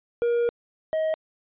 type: tone pair in turn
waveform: triangle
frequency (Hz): 473.7 / 632.3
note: A#4 / D#5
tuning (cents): +28 / +28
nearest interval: perfect fourth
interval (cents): 500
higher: second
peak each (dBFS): -18 / -20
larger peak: first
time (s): 0.22-0.49 / 0.93-1.14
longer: first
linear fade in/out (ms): 0
effects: resampled to 8000 Hz